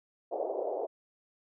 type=band-pass noise; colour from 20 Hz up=white; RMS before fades=-34 dBFS; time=0.31-0.87 s; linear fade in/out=20 ms; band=370 to 730 Hz; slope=48 dB/octave; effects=none